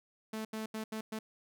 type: tone bursts at uneven times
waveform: sawtooth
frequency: 218.8 Hz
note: A3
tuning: 9 cents flat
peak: -33 dBFS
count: 5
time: 0.33-0.45 / 0.53-0.66 / 0.74-0.84 / 0.92-1.01 / 1.12-1.19 s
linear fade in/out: 5 ms
effects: none